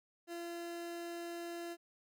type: tone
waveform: 30% pulse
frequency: 341.8 Hz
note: F4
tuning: 37 cents flat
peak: -39 dBFS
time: 0.27-1.77 s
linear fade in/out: 50 ms
effects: none